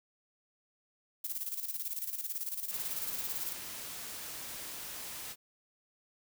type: noise with tremolo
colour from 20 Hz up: violet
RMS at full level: -36 dBFS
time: 1.24-3.53 s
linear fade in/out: 5 ms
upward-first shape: square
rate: 18 Hz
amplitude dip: 65%
type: noise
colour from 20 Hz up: white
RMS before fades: -43 dBFS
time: 2.69-5.36 s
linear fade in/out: 50 ms
effects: none